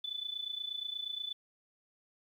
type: tone with amplitude modulation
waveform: sine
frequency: 3490 Hz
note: A7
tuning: 15 cents flat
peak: -33 dBFS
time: 0.04-1.33 s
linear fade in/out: 5 ms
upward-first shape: sine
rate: 28.4 Hz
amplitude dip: 80%
effects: 11-bit